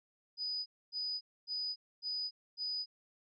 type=tone bursts; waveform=sine; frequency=4972 Hz; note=D#8; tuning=2 cents flat; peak=-35 dBFS; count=5; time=0.37-2.86 s; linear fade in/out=50 ms; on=290 ms; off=260 ms; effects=none